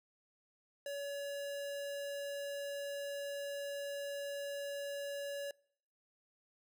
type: tone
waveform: square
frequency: 566 Hz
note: C#5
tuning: 36 cents sharp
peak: -40 dBFS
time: 0.86-5.51 s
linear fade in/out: 2 ms
effects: noise-tail reverb RT60 0.7 s tail -26 dB re dry